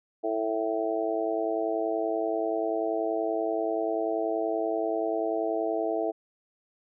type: harmonic tone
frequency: 110.4 Hz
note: A2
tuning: 6 cents sharp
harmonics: 3 / 4 / 5 / 6 / 7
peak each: -32 / -31 / -39 / -29 / -36 dBFS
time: 0.23-6.12 s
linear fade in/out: 20 ms
effects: none